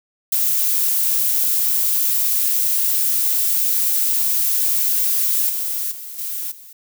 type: noise with level steps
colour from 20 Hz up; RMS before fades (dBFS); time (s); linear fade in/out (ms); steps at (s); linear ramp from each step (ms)
violet; -18 / -23 / -33 / -26 / -41; 0.32-6.73; 5; 5.49 / 5.91 / 6.18 / 6.51; 10
effects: none